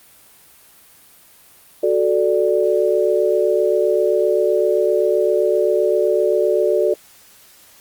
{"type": "chord", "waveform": "sine", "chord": "D major", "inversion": "first", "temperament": "equal with one note detuned", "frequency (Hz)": [370, 437.7, 587.3], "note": ["F#4", "A4", "D5"], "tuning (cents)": [0, -9, 0], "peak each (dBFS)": -18, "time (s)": [1.83, 6.94], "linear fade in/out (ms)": 5, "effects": ["white hiss -48 dBFS RMS until 7.8 s", "Opus 32 kbps"]}